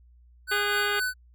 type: tone with tremolo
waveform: square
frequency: 1501 Hz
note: F#6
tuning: 24 cents sharp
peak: -25 dBFS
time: 0.47-1.14 s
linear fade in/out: 50 ms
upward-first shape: triangle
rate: 4 Hz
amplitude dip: 45%
type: harmonic tone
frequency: 410 Hz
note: G#4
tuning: 22 cents flat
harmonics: 1 / 2 / 3 / 4 / 5 / 6 / 7 / 8 / 9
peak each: -31 / -36 / -32 / -33 / -35 / -37 / -35 / -37 / -37 dBFS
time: 0.51-1 s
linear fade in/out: 10 ms
effects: added 60 Hz sine -52 dBFS peak until 1.34 s + MP3 96 kbps